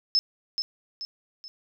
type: tone with echo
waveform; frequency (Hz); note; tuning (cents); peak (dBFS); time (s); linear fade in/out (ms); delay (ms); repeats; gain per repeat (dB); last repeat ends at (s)
sine; 5230; E8; -15; -18; 0.15-0.19; 0; 430; 3; -7; 1.48
effects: none